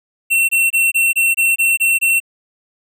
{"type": "tone bursts", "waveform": "square", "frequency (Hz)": 2711, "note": "E7", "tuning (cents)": 48, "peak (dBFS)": -12, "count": 9, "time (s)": [0.3, 2.202], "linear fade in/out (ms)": 20, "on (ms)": 190, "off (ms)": 24, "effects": []}